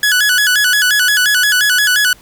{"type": "tone with vibrato", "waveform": "sawtooth", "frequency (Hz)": 1582, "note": "G6", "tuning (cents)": 15, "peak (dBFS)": -6, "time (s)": [0.03, 2.13], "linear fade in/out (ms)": 2, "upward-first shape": "square", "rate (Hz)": 5.7, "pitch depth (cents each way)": 110, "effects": ["pink hiss -44 dBFS RMS until 2.21 s"]}